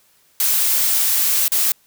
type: noise with dropouts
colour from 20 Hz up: blue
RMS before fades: -17 dBFS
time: 0.4-1.72 s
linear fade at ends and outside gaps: 2 ms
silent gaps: 1.481-1.519 s
effects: white hiss -57 dBFS RMS until 1.86 s